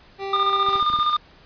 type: tone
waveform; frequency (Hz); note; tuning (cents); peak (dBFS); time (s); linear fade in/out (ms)
25% pulse; 392; G4; 0; -23; 0.18-0.82; 50
type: tone with tremolo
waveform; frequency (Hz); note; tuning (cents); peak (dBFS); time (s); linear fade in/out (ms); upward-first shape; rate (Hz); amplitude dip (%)
square; 1211; D#6; -47; -17; 0.33-1.17; 5; square; 15; 45
type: noise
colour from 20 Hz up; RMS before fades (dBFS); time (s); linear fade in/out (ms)
blue; -32; 0.68-1.17; 2
type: clicks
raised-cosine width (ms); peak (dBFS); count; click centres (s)
3; -25; 6; 0.687 / 0.756 / 0.826 / 0.901 / 0.938 / 0.989
effects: pink hiss -51 dBFS RMS until 1.45 s + resampled to 11025 Hz